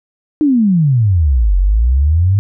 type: exponential two-way sweep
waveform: sine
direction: down then up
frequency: 313.7 to 44.51 to 103.6 Hz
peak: -8 dBFS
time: 0.41-2.39 s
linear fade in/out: 0 ms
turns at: 1.57 s
effects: none